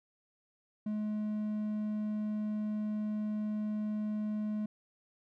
triangle tone, 212.2 Hz, G#3, 38 cents sharp, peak -30 dBFS, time 0.86-4.66 s, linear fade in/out 5 ms, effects none

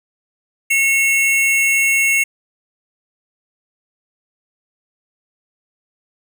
square tone pair together, 2188 / 2730 Hz, C#7 / F7, -23 / -40 cents, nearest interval major third, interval 383 cents, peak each -15 / -18 dBFS, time 0.7-2.24 s, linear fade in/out 10 ms, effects none

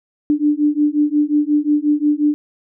sine beating tone pair, 293.7 / 299.3 Hz, D4 / D4, 0 / +33 cents, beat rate 5.6 Hz, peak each -16 dBFS, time 0.3-2.34 s, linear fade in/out 0 ms, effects none

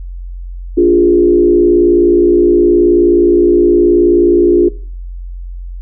sine tone with frequency modulation, 349.2 Hz, F4, in tune, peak -5 dBFS, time 0.77-4.69 s, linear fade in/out 10 ms, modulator 59.1 Hz, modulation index 0.9, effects noise-tail reverb RT60 0.5 s tail -22 dB re dry + added 44 Hz sine -22 dBFS peak until 5.81 s

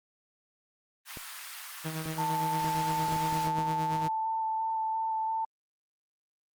pink high-pass noise, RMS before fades -42 dBFS, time 1.05-3.5 s, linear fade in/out 50 ms, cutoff 1100 Hz, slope 24 dB/octave
clicks, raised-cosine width 2 ms, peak -28 dBFS, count 9, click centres 1.172 / 2.059 / 2.645 / 3.084 / 3.125 / 3.163 / 3.327 / 3.473 / 3.586 s
sawtooth tone with tremolo, 158.9 Hz, D#3, 37 cents sharp, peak -27 dBFS, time 1.84-4.09 s, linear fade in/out 20 ms, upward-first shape sine, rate 8.7 Hz, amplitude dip 55%
sine tone with vibrato, 887 Hz, A5, 14 cents sharp, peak -28 dBFS, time 2.18-5.45 s, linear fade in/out 5 ms, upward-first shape square, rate 2.9 Hz, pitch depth 9 cents each way
effects Opus 24 kbps

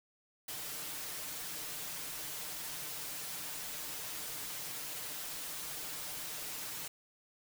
white noise with comb filter, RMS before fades -42 dBFS, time 0.48-6.88 s, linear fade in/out 5 ms, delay 6.6 ms, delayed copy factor +0.65, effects none

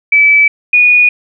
sine tone pair in turn, 2303 / 2459 Hz, D7 / D#7, -34 / -21 cents, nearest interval minor second, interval 113 cents, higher second, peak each -4 dBFS, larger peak neither, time 0.12-0.48 / 0.73-1.09 s, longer neither, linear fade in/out 5 ms, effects none

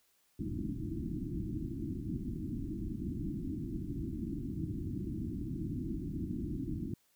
white low-pass noise, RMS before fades -38 dBFS, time 0.39-6.94 s, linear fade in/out 5 ms, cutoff 340 Hz, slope 96 dB/octave, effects white hiss -72 dBFS RMS until 7.15 s

